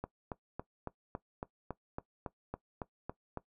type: click train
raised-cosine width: 1 ms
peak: -24 dBFS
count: 13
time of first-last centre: 0.04-3.373 s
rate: 3.6 Hz
effects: noise-tail reverb RT60 0.1 s tail -18 dB re dry